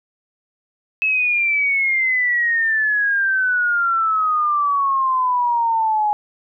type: exponential sweep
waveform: sine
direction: down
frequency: 2600 to 831 Hz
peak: -15 dBFS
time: 1.02-6.13 s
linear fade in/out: 0 ms
effects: none